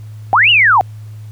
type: linear two-way sweep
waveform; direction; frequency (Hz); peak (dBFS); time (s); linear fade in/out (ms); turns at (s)
sine; up then down; 698.5 to 2970 to 698.5; -6; 0.33-0.81; 0; 0.5
effects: added 107 Hz sine -28 dBFS peak until 1.31 s + pink hiss -50 dBFS RMS until 1.31 s